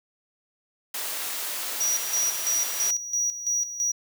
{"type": "noise", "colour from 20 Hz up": "white", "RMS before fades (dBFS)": -31, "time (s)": [0.94, 2.91], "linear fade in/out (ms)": 5}
{"type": "tone with tremolo", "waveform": "triangle", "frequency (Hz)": 5790, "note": "F#8", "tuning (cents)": -38, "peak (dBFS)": -21, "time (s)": [1.8, 3.92], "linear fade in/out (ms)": 10, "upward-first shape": "square", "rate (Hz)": 3, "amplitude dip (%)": 70}
{"effects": ["high-pass 400 Hz 12 dB/octave"]}